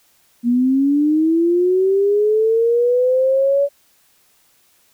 sine linear sweep, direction up, 234.8 to 570 Hz, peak -12 dBFS, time 0.43-3.69 s, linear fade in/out 50 ms, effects white hiss -57 dBFS RMS until 4.93 s

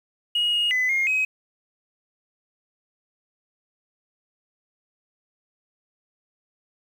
sine tone with pitch steps, 2886 / 2868 / 2011 / 2133 / 2536 Hz, F#7 / F7 / B6 / C7 / D#7, -44 / +45 / +31 / +33 / +32 cents, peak -18 dBFS, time 0.35-1.25 s, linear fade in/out 5 ms, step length 180 ms, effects tanh soft clip ceiling -16 dBFS + 8-bit

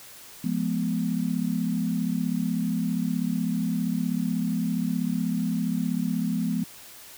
sine chord, F diminished, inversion none, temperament equal with one note detuned, 174.61 / 211.3 / 246.9 Hz, F3 / Ab3 / Cb4, 0 / +30 / 0 cents, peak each -28 dBFS, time 0.44-6.64 s, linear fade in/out 5 ms, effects white hiss -46 dBFS RMS until 7.17 s

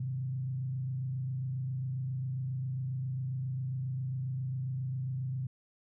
sine tone with frequency modulation, 130 Hz, C3, 11 cents flat, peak -32 dBFS, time 0-5.47 s, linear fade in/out 5 ms, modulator 27.4 Hz, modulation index 0.48, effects none

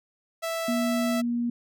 sawtooth tone, 659.3 Hz, E5, in tune, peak -24 dBFS, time 0.42-1.22 s, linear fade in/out 20 ms
sine tone with pitch glide, 239.5 to 238.1 Hz, A#3 to A#3, +47 to +37 cents, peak -24 dBFS, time 0.68-1.5 s, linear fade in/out 5 ms, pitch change -10 cents, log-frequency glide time 1.13-1.28 s
effects none

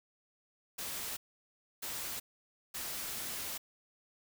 white noise bursts at uneven times, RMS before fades -40 dBFS, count 3, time 0.78-1.17 / 1.82-2.2 / 2.74-3.58 s, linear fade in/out 10 ms, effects none

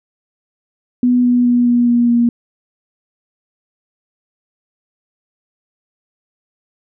sine tone with pitch steps, 246.9 / 244.9 / 242.9 / 241 / 239 / 237.1 Hz, B3 / B3 / B3 / B3 / A#3 / A#3, 0 / -14 / -29 / -42 / +43 / +30 cents, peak -9 dBFS, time 1.03-2.29 s, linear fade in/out 2 ms, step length 210 ms, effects none

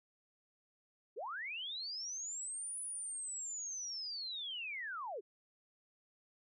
sine linear two-way sweep, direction up then down, 348.8 to 10000 to 348.8 Hz, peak -40 dBFS, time 1.16-5.21 s, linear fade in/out 20 ms, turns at 2.8 s, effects none

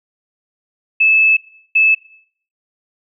sine tone bursts at uneven times, 2613 Hz, E7, 16 cents flat, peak -8 dBFS, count 2, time 1-1.37 / 1.75-1.95 s, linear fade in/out 10 ms, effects noise-tail reverb RT60 0.6 s tail -20 dB re dry

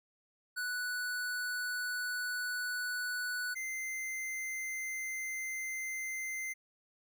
square tone pair in turn, 1480 / 2079 Hz, F#6 / C7, 0 / -12 cents, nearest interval tritone, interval 588 cents, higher second, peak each -35 / -37 dBFS, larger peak first, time 0.56-3.55 / 3.55-6.54 s, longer neither, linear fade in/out 20 ms, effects none

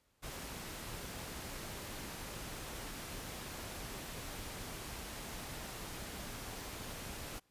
pink noise, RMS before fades -45 dBFS, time 0.22-7.4 s, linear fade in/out 20 ms, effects pink hiss -75 dBFS RMS until 7.5 s + resampled to 32000 Hz

